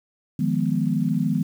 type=chord; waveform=sine; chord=F half-diminished seventh; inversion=third; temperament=equal with one note detuned; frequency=154.04 / 174.61 / 207.7 / 246.9 Hz; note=Eb3 / F3 / Ab3 / Cb4; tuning=-17 / 0 / 0 / 0 cents; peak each=-25 dBFS; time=0.39-1.43 s; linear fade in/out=5 ms; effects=8-bit